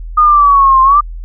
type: exponential two-way sweep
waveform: sine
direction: down then up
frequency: 1234 to 1046.5 to 1209 Hz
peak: -4 dBFS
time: 0.17-1.01 s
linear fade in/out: 10 ms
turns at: 0.82 s
effects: added 41 Hz sine -22 dBFS peak until 1.24 s